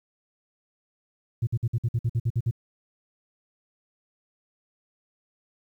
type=tone bursts; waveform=sine; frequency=116.54 Hz; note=A#2; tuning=in tune; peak=-19 dBFS; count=11; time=1.42-2.511 s; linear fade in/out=10 ms; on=51 ms; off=53 ms; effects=tanh soft clip ceiling -19 dBFS + 10-bit